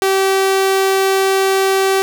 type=tone; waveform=sawtooth; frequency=385.8 Hz; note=G4; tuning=28 cents flat; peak=-8 dBFS; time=0.02-2.02 s; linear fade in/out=0 ms; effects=none